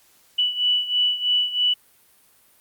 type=beating tone pair; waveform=sine; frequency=2960 / 2963.1 Hz; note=F#7 / F#7; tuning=0 / +2 cents; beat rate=3.1 Hz; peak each=-20 / -24 dBFS; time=0.38-1.74 s; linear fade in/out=10 ms; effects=white hiss -57 dBFS RMS until 2.6 s + Opus 48 kbps